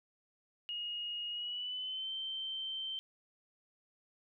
sine tone with pitch glide, 2872 to 3114 Hz, F7 to G7, +48 to -12 cents, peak -37 dBFS, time 0.69-2.99 s, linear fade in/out 0 ms, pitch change +140 cents, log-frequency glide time 1.3-2.13 s, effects none

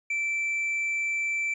triangle tone, 2332 Hz, D7, 13 cents flat, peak -24 dBFS, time 0.1-1.54 s, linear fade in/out 5 ms, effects resampled to 24000 Hz

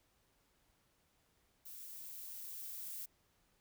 violet noise with level ramp, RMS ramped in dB -51 to -45 dBFS, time 1.65-3.06 s, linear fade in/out 10 ms, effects pink hiss -75 dBFS RMS until 3.6 s

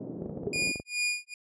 pink band-pass noise, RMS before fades -39 dBFS, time 0-0.72 s, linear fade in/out 5 ms, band 150 to 490 Hz, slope 24 dB/octave
clicks, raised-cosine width 2 ms, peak -24 dBFS, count 11, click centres 0.221 / 0.26 / 0.296 / 0.375 / 0.434 / 0.468 / 0.559 / 0.622 / 0.673 / 0.758 / 0.799 s
sine tone with exponential decay, 409.3 Hz, G#4, 25 cents flat, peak -24 dBFS, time 0.47-0.55 s, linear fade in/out 2 ms, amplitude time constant 16 ms
sawtooth tone with tremolo, 2439 Hz, D#7, 35 cents flat, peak -22 dBFS, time 0.53-1.34 s, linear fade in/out 2 ms, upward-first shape sine, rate 2.4 Hz, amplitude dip 100%
effects high-pass 60 Hz 12 dB/octave + resampled to 22050 Hz

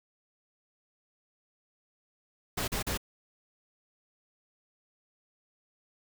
pink noise bursts, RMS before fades -32 dBFS, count 3, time 2.57-2.976 s, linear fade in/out 10 ms, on 110 ms, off 38 ms, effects none

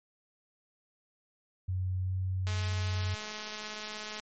sine tone with pitch glide, 92.5 to 93.41 Hz, F#2 to F#2, 0 to +17 cents, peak -29 dBFS, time 1.68-3.15 s, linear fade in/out 10 ms, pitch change +17 cents, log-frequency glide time 2.04-2.11 s
click train, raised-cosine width 0.2 ms, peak -23 dBFS, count 369, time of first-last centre 2.47-4.198 s, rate 213 Hz
effects MP3 32 kbps

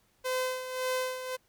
sawtooth tone with tremolo, 512 Hz, C5, 38 cents flat, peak -24 dBFS, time 0.24-1.37 s, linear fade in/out 20 ms, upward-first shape sine, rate 1.8 Hz, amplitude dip 65%, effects pink hiss -69 dBFS RMS until 1.48 s

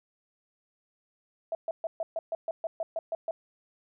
sine tone bursts, 656 Hz, E5, 9 cents flat, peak -28 dBFS, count 12, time 1.52-3.31 s, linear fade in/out 2 ms, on 30 ms, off 130 ms, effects none

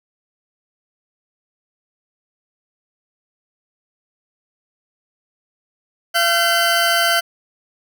20% pulse tone pair together, 683.8 / 1535 Hz, F5 / G6, -37 / -37 cents, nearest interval octave + major second, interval 1400 cents, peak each -12 dBFS, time 6.14-7.21 s, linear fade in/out 20 ms, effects none

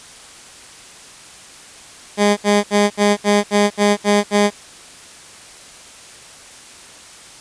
15% pulse tone bursts, 205.5 Hz, G#3, 18 cents flat, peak -5 dBFS, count 9, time 2.17-4.506 s, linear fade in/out 50 ms, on 200 ms, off 67 ms, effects white hiss -40 dBFS RMS until 7.4 s + resampled to 22050 Hz

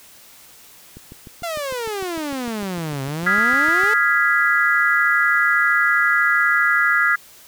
click train, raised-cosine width 3 ms, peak -25 dBFS, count 20, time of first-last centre 0.97-3.836 s, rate 6.63 Hz
sawtooth exponential two-way sweep, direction down then up, 702 to 131.9 to 449 Hz, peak -20 dBFS, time 1.43-3.94 s, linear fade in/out 5 ms, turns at 3.03 s
sine chord, F half-diminished seventh, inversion third, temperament equal, 1244.5 / 1396.9 / 1661.2 / 1975.5 Hz, Eb6 / F6 / Ab6 / Cb7, 0 / 0 / 0 / 0 cents, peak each -23 / -19 / -18 / -20 dBFS, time 3.26-7.16 s, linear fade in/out 10 ms
effects white hiss -46 dBFS RMS until 7.47 s

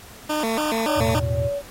15% pulse tone with vibrato, 261.6 Hz, C4, in tune, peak -15 dBFS, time 0.29-1.2 s, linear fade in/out 10 ms, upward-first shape square, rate 3.5 Hz, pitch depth 260 cents each way
sine tone with tremolo, 568 Hz, C#5, 42 cents sharp, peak -22 dBFS, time 0.85-1.63 s, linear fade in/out 50 ms, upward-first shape triangle, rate 2 Hz, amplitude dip 55%
triangle chord, E suspended fourth, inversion none, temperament equal, 82.41 / 110 / 123.47 Hz, E2 / A2 / B2, 0 / 0 / 0 cents, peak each -24 dBFS, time 0.95-1.5 s, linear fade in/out 50 ms
effects pink hiss -44 dBFS RMS until 1.7 s + AAC 48 kbps

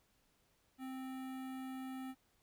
square tone with notch filter, 261.6 Hz, C4, in tune, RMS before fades -45 dBFS, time 0.78-2.15 s, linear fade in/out 50 ms, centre 5400 Hz, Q 0.74, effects pink hiss -75 dBFS RMS until 2.42 s

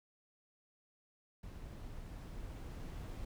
brown noise with level ramp, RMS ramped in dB -49 to -44 dBFS, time 1.43-3.25 s, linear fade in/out 5 ms, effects none

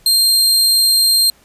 sawtooth tone, 4186 Hz, C8, in tune, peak -7 dBFS, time 0.06-1.3 s, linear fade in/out 2 ms, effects pink hiss -51 dBFS RMS until 1.44 s + resampled to 32000 Hz

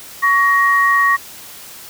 sine tone pair together, 1124 / 1880.5 Hz, C#6 / A#6, +24 / +15 cents, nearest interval major sixth, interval 891 cents, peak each -13 dBFS, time 0.22-1.17 s, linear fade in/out 20 ms, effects white hiss -36 dBFS RMS until 1.89 s

